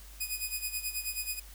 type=tone with tremolo; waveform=5% pulse; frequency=2489 Hz; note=D#7; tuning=in tune; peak=-21 dBFS; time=0.2-1.4 s; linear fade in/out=10 ms; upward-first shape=sine; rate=9.3 Hz; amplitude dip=75%; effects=added 50 Hz sine -48 dBFS peak until 1.54 s + white hiss -54 dBFS RMS until 1.54 s